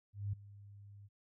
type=tone with ADSR envelope; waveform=sine; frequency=101.1 Hz; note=G#2; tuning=46 cents flat; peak=-33 dBFS; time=0.13-1.09 s; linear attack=200 ms; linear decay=7 ms; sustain=-19 dB; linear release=35 ms; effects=none